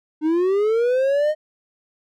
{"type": "linear sweep", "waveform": "triangle", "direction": "up", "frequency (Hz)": [300.8, 622.3], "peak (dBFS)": -14, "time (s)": [0.21, 1.35], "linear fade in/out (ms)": 50, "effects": []}